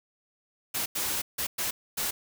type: noise bursts at uneven times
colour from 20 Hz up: white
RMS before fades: -30 dBFS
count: 5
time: 0.74-0.86 / 0.95-1.22 / 1.38-1.47 / 1.58-1.71 / 1.97-2.11 s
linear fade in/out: 10 ms
effects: none